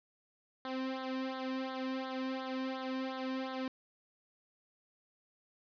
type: tone with flanger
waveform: sawtooth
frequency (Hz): 261.6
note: C4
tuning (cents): 0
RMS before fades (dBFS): -38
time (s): 0.65-3.68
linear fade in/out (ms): 2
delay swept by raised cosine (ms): 0.38 to 1.48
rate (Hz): 2.8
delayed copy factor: -0.9
effects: resampled to 11025 Hz + 11-bit